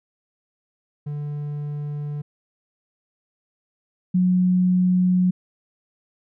triangle / sine tone pair in turn, 146.83 / 182.03 Hz, D3 / F#3, 0 / -28 cents, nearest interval major third, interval 372 cents, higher second, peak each -24 / -15 dBFS, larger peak second, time 1.06-2.22 / 4.14-5.31 s, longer second, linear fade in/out 10 ms, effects none

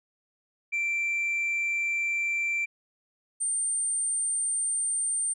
sine tone pair in turn, 2349 / 8869 Hz, D7 / C#9, 0 / 0 cents, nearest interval octave + major seventh, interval 2300 cents, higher second, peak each -23 dBFS, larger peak neither, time 0.72-2.66 / 3.4-5.34 s, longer neither, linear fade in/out 20 ms, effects tanh soft clip ceiling -24 dBFS

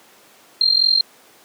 sine tone with amplitude modulation, 4186 Hz, C8, in tune, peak -9 dBFS, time 0.61-1.01 s, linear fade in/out 2 ms, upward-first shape sine, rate 43.9 Hz, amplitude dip 85%, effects pink hiss -49 dBFS RMS until 1.44 s + high-pass 300 Hz 12 dB/octave

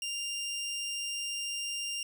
20% pulse tone, 2794 Hz, F7, in tune, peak -29 dBFS, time 0.02-2.03 s, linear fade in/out 2 ms, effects none

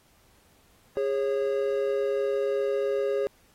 triangle tone pair together, 410 / 547.3 Hz, G#4 / C#5, -22 / -22 cents, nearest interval perfect fourth, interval 500 cents, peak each -24 / -26 dBFS, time 0.97-3.27 s, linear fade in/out 0 ms, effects pink hiss -62 dBFS RMS until 3.54 s + AAC 48 kbps

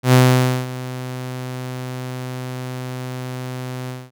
sawtooth tone with ADSR envelope, 127.3 Hz, C3, 47 cents flat, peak -4 dBFS, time 0.03-4.11 s, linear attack 100 ms, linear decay 530 ms, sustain -18 dB, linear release 220 ms, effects none

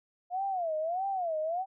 sine tone with vibrato, 698.5 Hz, F5, in tune, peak -29 dBFS, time 0.3-1.66 s, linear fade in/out 50 ms, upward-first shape sine, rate 1.6 Hz, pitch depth 210 cents each way, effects none

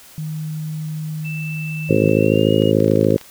sine tone, 155.56 Hz, D#3, in tune, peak -23 dBFS, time 0.18-2.09 s, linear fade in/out 0 ms
sine tone with pitch glide, 2652 to 2875 Hz, E7 to F7, +10 to +50 cents, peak -29 dBFS, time 1.24-2.72 s, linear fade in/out 20 ms, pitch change +140 cents, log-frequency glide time 2.16-2.51 s
harmonic tone, 53.5 Hz, A1, 48 cents flat, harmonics 2 / 3 / 4 / 5 / 6 / 7 / 8 / 9 / 10, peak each -21 / -21 / -21 / -21 / -21 / -21 / -21 / -21 / -21 dBFS, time 1.89-3.17 s, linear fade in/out 10 ms
clicks, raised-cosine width 0.2 ms, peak -19 dBFS, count 11, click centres 2.622 / 2.803 / 2.845 / 2.88 / 2.913 / 2.959 / 3.012 / 3.044 / 3.107 / 3.181 / 3.213 s
effects white hiss -44 dBFS RMS until 3.3 s

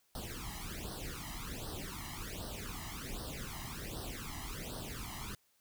pink noise with flanger, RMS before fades -43 dBFS, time 0.15-5.35 s, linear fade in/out 2 ms, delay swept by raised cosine 0.21 to 1.02 ms, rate 1.3 Hz, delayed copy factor +0.95, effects white hiss -73 dBFS RMS until 5.6 s

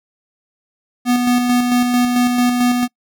square tone with tremolo, 245.5 Hz, B3, 10 cents flat, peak -12 dBFS, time 1.05-2.88 s, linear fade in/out 50 ms, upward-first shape square, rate 4.5 Hz, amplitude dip 35%, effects noise-tail reverb RT60 0.1 s tail -24 dB re dry

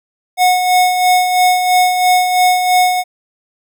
square tone with tremolo, 730 Hz, F#5, 24 cents flat, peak -8 dBFS, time 0.37-3.04 s, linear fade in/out 50 ms, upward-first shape sine, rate 3 Hz, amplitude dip 50%, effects none

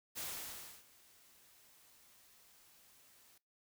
white noise with ADSR envelope, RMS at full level -42 dBFS, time 0.15-3.38 s, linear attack 31 ms, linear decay 650 ms, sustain -23 dB, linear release 5 ms, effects noise-tail reverb RT60 0.2 s tail -20 dB re dry

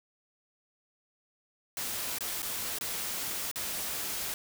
white noise with dropouts, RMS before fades -35 dBFS, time 1.77-4.34 s, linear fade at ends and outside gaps 1 ms, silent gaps 2.185-2.207 / 2.42-2.428 / 2.786-2.81 / 3.514-3.558 s, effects none

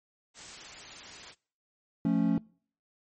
white noise, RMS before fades -45 dBFS, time 0.34-1.35 s, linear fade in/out 50 ms
triangle chord, F augmented, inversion none, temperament equal, 174.61 / 220 / 277.2 Hz, F3 / A3 / C#4, 0 / 0 / 0 cents, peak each -27 / -26 / -26 dBFS, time 2.05-2.38 s, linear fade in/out 2 ms
effects noise-tail reverb RT60 0.5 s tail -26 dB re dry + MP3 32 kbps

